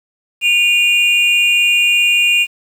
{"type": "tone pair together", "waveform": "triangle", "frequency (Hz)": [2449, 2792], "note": ["D#7", "F7"], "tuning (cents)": [-28, -1], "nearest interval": "major second", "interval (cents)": 227, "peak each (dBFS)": -11, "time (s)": [0.41, 2.47], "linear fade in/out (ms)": 50, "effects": ["7-bit"]}